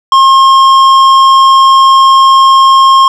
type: tone with tanh clipping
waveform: sine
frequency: 1071 Hz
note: C6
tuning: 40 cents sharp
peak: -3 dBFS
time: 0.12-3.08 s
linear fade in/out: 2 ms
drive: 11 dB
effects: none